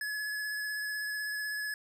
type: tone with vibrato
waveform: square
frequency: 1701 Hz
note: G#6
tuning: 41 cents sharp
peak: -34 dBFS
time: 0.01-1.74 s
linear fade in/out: 2 ms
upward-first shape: sine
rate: 16 Hz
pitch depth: 13 cents each way
effects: none